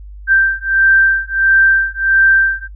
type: beating tone pair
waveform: sine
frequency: 1568 / 1569.5 Hz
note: G6 / G6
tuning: 0 / +2 cents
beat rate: 1.5 Hz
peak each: -12 dBFS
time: 0.27-2.68 s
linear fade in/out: 50 ms
effects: noise-tail reverb RT60 0.1 s tail -19 dB re dry + added 50 Hz sine -30 dBFS peak until 2.75 s